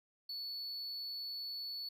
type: tone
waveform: triangle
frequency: 4435 Hz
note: C#8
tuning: in tune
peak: -39 dBFS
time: 0.29-1.89 s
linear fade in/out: 5 ms
effects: none